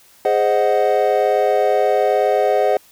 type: chord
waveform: triangle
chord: Ab dominant seventh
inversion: none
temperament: equal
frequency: 415.3 / 523.3 / 622.3 / 740 Hz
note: Ab4 / C5 / Eb5 / Gb5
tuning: 0 / 0 / 0 / 0 cents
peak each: -17 dBFS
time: 0.25-2.77 s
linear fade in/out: 2 ms
effects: white hiss -50 dBFS RMS until 2.91 s